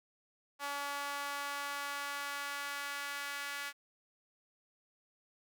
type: tone with high-pass filter sweep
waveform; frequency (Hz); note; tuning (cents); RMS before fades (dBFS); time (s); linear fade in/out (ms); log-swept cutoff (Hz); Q
sawtooth; 284.1; C#4; +43; -40; 0.59-3.73; 50; 980 to 1600; 1.7
effects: none